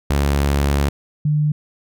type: tone pair in turn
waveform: sawtooth / sine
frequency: 70.8 / 150.02 Hz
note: C#2 / D3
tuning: +37 / +37 cents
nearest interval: octave + minor second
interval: 1300 cents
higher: second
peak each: -11 / -14 dBFS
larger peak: first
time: 0.1-0.89 / 1.25-1.52 s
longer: first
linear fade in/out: 5 ms
effects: none